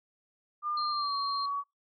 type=tone with pitch glide; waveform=sine; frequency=1203 to 1128.9 Hz; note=D6 to C#6; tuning=+41 to +31 cents; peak=-29 dBFS; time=0.62-1.64 s; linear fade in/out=50 ms; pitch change=-110 cents; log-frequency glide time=0.88-1.15 s
type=tone; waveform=sine; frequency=4186 Hz; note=C8; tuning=in tune; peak=-34 dBFS; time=0.77-1.46 s; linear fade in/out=5 ms
effects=noise-tail reverb RT60 0.2 s tail -20 dB re dry + MP3 96 kbps